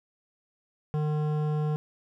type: tone with hard clipping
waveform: sine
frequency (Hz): 151.5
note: D#3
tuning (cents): -46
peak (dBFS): -27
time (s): 0.94-1.76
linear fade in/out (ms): 0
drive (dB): 13
effects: none